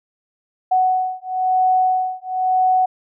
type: beating tone pair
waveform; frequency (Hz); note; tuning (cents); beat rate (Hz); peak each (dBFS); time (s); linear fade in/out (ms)
sine; 743 / 744; F#5 / F#5; +7 / +9; 1; -18; 0.71-2.86; 10
effects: none